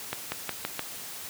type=accelerating click train; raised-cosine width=0.3 ms; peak=-13 dBFS; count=5; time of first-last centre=0.13-0.793 s; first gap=190 ms; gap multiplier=0.91; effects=white hiss -40 dBFS RMS until 1.29 s + high-pass 80 Hz 12 dB/octave